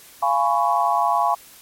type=chord; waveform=sine; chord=C# dominant seventh; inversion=first; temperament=just; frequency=693 / 831.5 / 997.9 / 1108.7 Hz; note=E#5 / G#5 / B5 / C#6; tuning=-14 / +2 / +18 / 0 cents; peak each=-22 / -21 / -22 / -22 dBFS; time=0.22-1.35 s; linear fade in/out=10 ms; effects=white hiss -46 dBFS RMS until 1.61 s + MP3 64 kbps